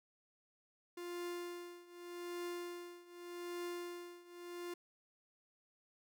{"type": "tone with tremolo", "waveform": "45% pulse", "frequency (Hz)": 350, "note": "F4", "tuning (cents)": 4, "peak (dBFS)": -40, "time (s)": [0.97, 4.74], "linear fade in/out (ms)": 5, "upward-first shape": "triangle", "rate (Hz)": 0.84, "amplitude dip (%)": 90, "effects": []}